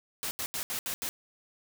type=noise bursts at uneven times; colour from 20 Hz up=white; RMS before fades=-34 dBFS; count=6; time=0.23-0.31 / 0.39-0.46 / 0.54-0.63 / 0.7-0.79 / 0.86-0.94 / 1.02-1.09 s; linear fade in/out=0 ms; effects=none